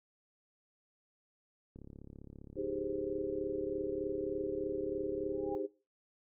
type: click train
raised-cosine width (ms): 3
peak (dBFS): -37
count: 134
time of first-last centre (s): 1.76-5.549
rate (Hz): 35.1
type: chord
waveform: sine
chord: Ab major seventh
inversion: second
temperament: equal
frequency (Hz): 311.1 / 392 / 415.3 / 523.3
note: Eb4 / G4 / Ab4 / C5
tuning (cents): 0 / 0 / 0 / 0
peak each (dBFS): -41 / -38 / -40 / -42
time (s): 2.56-5.67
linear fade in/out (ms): 20
type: tone with exponential growth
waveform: sine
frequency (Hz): 805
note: G5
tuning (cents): +46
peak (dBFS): -38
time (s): 5.27-5.55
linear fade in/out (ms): 0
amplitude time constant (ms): 59
effects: noise-tail reverb RT60 0.3 s tail -18 dB re dry